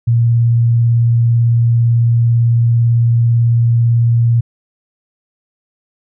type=tone with vibrato; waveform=sine; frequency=117.3 Hz; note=A#2; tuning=11 cents sharp; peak=-8 dBFS; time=0.07-4.41 s; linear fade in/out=10 ms; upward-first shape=square; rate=18 Hz; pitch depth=9 cents each way; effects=none